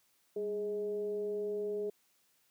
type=tone with frequency modulation; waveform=sine; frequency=415.3 Hz; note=G#4; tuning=in tune; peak=-33 dBFS; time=0.36-1.9 s; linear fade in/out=5 ms; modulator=217 Hz; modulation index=0.39; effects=white hiss -72 dBFS RMS until 2.5 s + high-pass 100 Hz 12 dB/octave